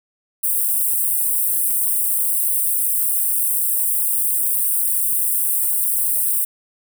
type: high-pass noise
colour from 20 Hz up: white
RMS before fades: -19 dBFS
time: 0.43-6.45 s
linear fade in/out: 10 ms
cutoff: 8300 Hz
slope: 96 dB/octave
effects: none